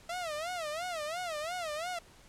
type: tone with vibrato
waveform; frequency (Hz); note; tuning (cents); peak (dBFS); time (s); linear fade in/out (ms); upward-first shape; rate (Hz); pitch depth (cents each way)
sawtooth; 659.3; E5; 0; -31; 0.09-1.99; 5; sine; 2.9; 180
effects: pink hiss -58 dBFS RMS until 2.28 s + low-pass 10000 Hz 12 dB/octave